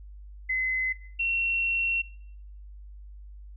sine tone pair in turn, 2041 / 2724 Hz, C7 / F7, -44 / -44 cents, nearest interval perfect fourth, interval 500 cents, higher second, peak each -24 dBFS, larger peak neither, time 0.49-0.93 / 1.19-2.02 s, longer second, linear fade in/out 10 ms, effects noise-tail reverb RT60 0.7 s tail -20 dB re dry + added 50 Hz sine -42 dBFS peak until 3.56 s

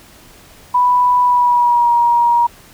sine tone with pitch glide, 987.8 to 948.7 Hz, B5 to A#5, 0 to +30 cents, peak -9 dBFS, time 0.74-2.47 s, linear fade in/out 10 ms, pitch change -70 cents, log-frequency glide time 1.21-1.92 s, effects pink hiss -43 dBFS RMS until 2.73 s

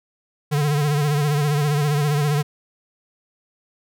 square tone with vibrato, 146.83 Hz, D3, in tune, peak -18 dBFS, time 0.51-2.43 s, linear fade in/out 20 ms, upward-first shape sine, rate 15 Hz, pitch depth 61 cents each way, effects none

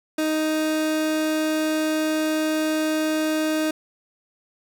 30% pulse tone, 311.5 Hz, D#4, 2 cents sharp, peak -18 dBFS, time 0.18-3.71 s, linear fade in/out 5 ms, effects none

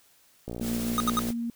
click train, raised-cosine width 2 ms, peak -22 dBFS, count 50, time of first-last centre 0.48-1.304 s, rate 59.5 Hz
white noise with tremolo, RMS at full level -37 dBFS, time 0.6-1.34 s, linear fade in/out 50 ms, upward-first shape sine, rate 15 Hz, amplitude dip 25%
sine tone with pitch glide, 231.6 to 233.9 Hz, A#3 to A#3, -11 to +6 cents, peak -28 dBFS, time 0.61-1.5 s, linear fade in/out 2 ms, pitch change +17 cents, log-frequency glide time 0.86-1.08 s
square tone bursts, 1244 Hz, D#6, 1 cent flat, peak -23 dBFS, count 3, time 0.98-1.192 s, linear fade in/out 0 ms, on 22 ms, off 73 ms
effects white hiss -61 dBFS RMS until 1.55 s

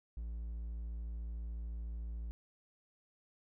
triangle tone, 56.9 Hz, A#1, 41 cents flat, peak -37 dBFS, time 0.17-2.31 s, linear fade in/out 0 ms, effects none

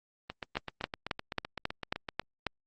two click trains, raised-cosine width 0.3 ms, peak -14 / -20 dBFS, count 8 / 15, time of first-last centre 0.57-2.467 / 0.3-2.088 s, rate 3.69 / 7.83 Hz, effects Opus 24 kbps

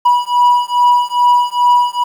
triangle beating tone pair, 974 / 976.4 Hz, B5 / B5, -24 / -20 cents, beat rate 2.4 Hz, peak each -10 dBFS, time 0.05-2.04 s, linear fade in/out 10 ms, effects 7-bit

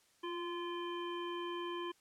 harmonic tone with a mistuned harmonic, 345 Hz, F4, 21 cents flat, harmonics 1 / 3 / 5 / 7 / 9, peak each -40 / -43 / -52 / -55 / -49 dBFS, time 0.23-1.92 s, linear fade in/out 10 ms, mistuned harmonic 1, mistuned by +18 cents, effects white hiss -70 dBFS RMS until 2 s + low-pass 10000 Hz 12 dB/octave

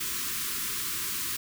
white band-stop noise, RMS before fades -32 dBFS, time 0-1.37 s, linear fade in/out 10 ms, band 420 to 1000 Hz, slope 96 dB/octave, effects none

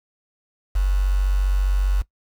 sine tone with quantisation, 47.48 Hz, F#1, 45 cents sharp, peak -16 dBFS, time 0.75-2.02 s, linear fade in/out 10 ms, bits 6, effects noise-tail reverb RT60 0.1 s tail -19 dB re dry

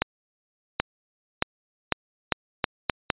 accelerating click train, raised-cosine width 0.3 ms, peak -4 dBFS, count 8, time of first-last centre 0.02-3.102 s, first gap 780 ms, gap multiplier 0.8, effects resampled to 8000 Hz

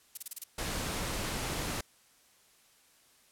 violet noise bursts, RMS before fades -34 dBFS, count 6, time 0.15-0.439 s, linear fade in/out 5 ms, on 24 ms, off 29 ms
pink noise, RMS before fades -35 dBFS, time 0.58-1.81 s, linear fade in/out 5 ms
effects white hiss -64 dBFS RMS until 3.31 s + low-pass 12000 Hz 12 dB/octave

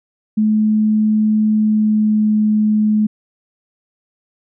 sine tone with pitch glide, 214.9 to 213.3 Hz, A3 to G#3, -41 to +46 cents, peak -11 dBFS, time 0.37-3.07 s, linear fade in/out 10 ms, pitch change -13 cents, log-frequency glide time 1.52-2.35 s, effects none

